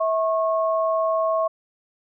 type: tone pair together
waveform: sine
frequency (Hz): 649 / 1091.5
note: E5 / C#6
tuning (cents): -27 / -27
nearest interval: major sixth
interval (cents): 900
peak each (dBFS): -20 / -24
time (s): 0-1.48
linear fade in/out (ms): 10
effects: none